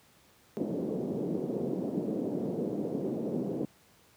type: band-pass noise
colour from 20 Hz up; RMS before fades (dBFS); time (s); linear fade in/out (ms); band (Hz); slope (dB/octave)
pink; -33; 0.57-3.65; 0; 180 to 480; 24
effects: pink hiss -62 dBFS RMS until 4.16 s + high-pass 80 Hz 12 dB/octave